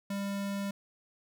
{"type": "tone", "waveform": "square", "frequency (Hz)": 199.1, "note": "G3", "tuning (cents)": 27, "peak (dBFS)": -33, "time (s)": [0.1, 0.71], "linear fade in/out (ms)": 5, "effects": []}